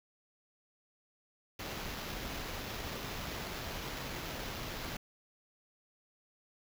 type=noise with sample-and-hold; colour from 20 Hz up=pink; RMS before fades=-41 dBFS; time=1.59-4.97 s; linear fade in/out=5 ms; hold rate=8820 Hz; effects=none